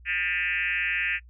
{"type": "tone with frequency modulation", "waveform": "sine", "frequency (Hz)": 2151, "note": "C7", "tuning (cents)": 47, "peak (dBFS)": -24, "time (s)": [0.05, 1.2], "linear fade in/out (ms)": 50, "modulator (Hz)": 182, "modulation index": 2.9, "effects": ["noise-tail reverb RT60 0.1 s tail -26 dB re dry", "added 60 Hz sine -47 dBFS peak until 1.29 s"]}